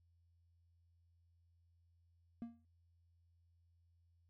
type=tone with exponential decay; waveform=triangle; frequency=233.1 Hz; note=A#3; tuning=in tune; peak=-38 dBFS; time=2.42-2.65 s; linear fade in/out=0 ms; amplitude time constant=48 ms; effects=added 85 Hz sine -70 dBFS peak until 4.29 s